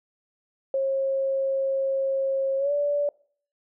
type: tone with pitch glide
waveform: sine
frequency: 540 to 578.8 Hz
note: C#5 to D5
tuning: -45 to -25 cents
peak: -21 dBFS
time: 0.74-3.09 s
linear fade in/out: 2 ms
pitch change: +120 cents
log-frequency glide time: 2.58-2.72 s
effects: noise-tail reverb RT60 0.5 s tail -23 dB re dry